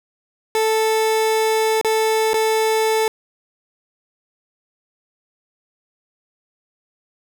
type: tone with dropouts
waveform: 30% pulse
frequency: 440 Hz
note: A4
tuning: in tune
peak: -13 dBFS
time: 0.55-3.08 s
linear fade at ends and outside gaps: 1 ms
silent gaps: 1.813-1.847 / 2.333-2.341 s
effects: none